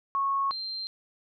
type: tone pair in turn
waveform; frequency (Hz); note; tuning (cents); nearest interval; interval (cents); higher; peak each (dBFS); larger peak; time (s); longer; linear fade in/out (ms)
sine; 1100 / 4153; C#6 / C8; -14 / -14; octave + major seventh; 2300; second; -24 / -32; first; 0.15-0.51 / 0.51-0.87; neither; 0
effects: none